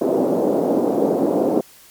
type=band-pass noise; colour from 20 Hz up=pink; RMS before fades=-18 dBFS; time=0.01-1.61 s; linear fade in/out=5 ms; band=250 to 620 Hz; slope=24 dB/octave; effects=white hiss -47 dBFS RMS until 1.9 s + MP3 96 kbps